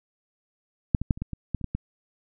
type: clicks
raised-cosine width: 5 ms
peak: -6 / -16 / -8 / -26 / -17 / -20 / -14 / -27 / -16 / -15 dBFS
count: 10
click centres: 0.948 / 1.016 / 1.108 / 1.175 / 1.22 / 1.333 / 1.547 / 1.613 / 1.643 / 1.75 s
effects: none